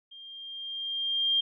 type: tone with level ramp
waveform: sine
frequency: 3199 Hz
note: G7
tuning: 34 cents sharp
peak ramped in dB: -45 to -21 dBFS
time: 0.11-1.41 s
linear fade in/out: 10 ms
effects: none